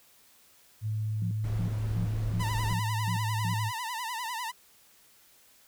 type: tone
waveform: sine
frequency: 107.9 Hz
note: A2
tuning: 33 cents flat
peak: -28 dBFS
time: 0.81-3.72 s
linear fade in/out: 50 ms
type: tone bursts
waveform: sine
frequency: 173.6 Hz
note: F3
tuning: 10 cents flat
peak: -32 dBFS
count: 7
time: 1.22-3.537 s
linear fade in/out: 2 ms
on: 91 ms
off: 280 ms
type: noise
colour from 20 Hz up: brown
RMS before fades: -37 dBFS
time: 1.44-2.74 s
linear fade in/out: 2 ms
type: tone with vibrato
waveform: sawtooth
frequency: 946 Hz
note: A#5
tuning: 25 cents sharp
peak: -29 dBFS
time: 2.39-4.52 s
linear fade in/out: 20 ms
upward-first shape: sine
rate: 10 Hz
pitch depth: 120 cents each way
effects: white hiss -60 dBFS RMS until 5.67 s